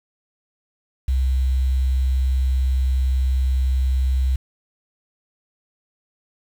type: tone with quantisation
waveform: sine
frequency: 65.1 Hz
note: C2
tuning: 8 cents flat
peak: -16 dBFS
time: 1.08-4.36 s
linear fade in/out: 5 ms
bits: 7
effects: none